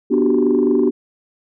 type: chord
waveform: sine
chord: G major seventh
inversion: first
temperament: just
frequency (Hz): 245 / 294 / 367.5 / 392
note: B3 / D4 / F#4 / G4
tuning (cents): -14 / +2 / -12 / 0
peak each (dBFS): -17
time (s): 0.1-0.91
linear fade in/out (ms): 20
effects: tanh soft clip ceiling -6 dBFS